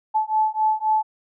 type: beating tone pair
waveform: sine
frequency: 865 / 868.8 Hz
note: A5 / A5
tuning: -30 / -22 cents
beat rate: 3.8 Hz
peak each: -21 dBFS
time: 0.14-1.03 s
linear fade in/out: 20 ms
effects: none